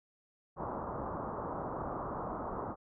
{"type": "low-pass noise", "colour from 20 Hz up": "white", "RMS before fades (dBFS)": -39, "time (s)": [0.56, 2.76], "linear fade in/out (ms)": 50, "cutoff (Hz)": 1200, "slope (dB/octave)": 48, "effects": []}